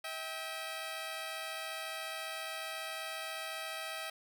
10% pulse tone pair together, 643.7 / 786 Hz, E5 / G5, -41 / +4 cents, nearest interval minor third, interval 345 cents, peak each -32 / -36 dBFS, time 0.04-4.1 s, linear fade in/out 5 ms, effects none

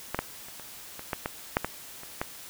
clicks, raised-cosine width 0.5 ms, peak -13 / -11 / -30 / -29 / -24 / -13 / -14 / -7 / -13 / -27 / -13 dBFS, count 11, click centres 0.146 / 0.19 / 0.485 / 0.597 / 0.994 / 1.132 / 1.259 / 1.569 / 1.646 / 2.034 / 2.215 s, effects white hiss -45 dBFS RMS until 2.49 s

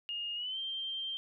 sine tone with pitch glide, 2843 to 3155 Hz, F7 to G7, +30 to +10 cents, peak -35 dBFS, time 0.09-1.17 s, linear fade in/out 0 ms, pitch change +180 cents, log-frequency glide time 0.35-0.59 s, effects none

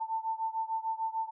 sine beating tone pair, 890 / 896.7 Hz, A5 / A5, +20 / +33 cents, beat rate 6.7 Hz, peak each -33 / -35 dBFS, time 0-1.31 s, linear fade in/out 20 ms, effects none

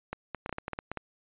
clicks, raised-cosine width 0.5 ms, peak -19 dBFS, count 11, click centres 0.13 / 0.347 / 0.461 / 0.494 / 0.527 / 0.584 / 0.681 / 0.733 / 0.789 / 0.916 / 0.973 s, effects resampled to 8000 Hz

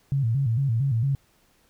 sine tone with vibrato, 125.3 Hz, B2, 25 cents sharp, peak -20 dBFS, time 0.12-1.15 s, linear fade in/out 0 ms, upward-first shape square, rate 4.4 Hz, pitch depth 170 cents each way, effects pink hiss -63 dBFS RMS until 1.69 s

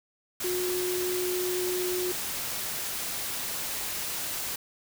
sine tone in noise, 362.3 Hz, F#4, 36 cents flat, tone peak -28 dBFS, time 0.44-2.12 s, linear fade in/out 5 ms, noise white, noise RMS -33 dBFS, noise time 0.4-4.56 s, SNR +2 dB, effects none

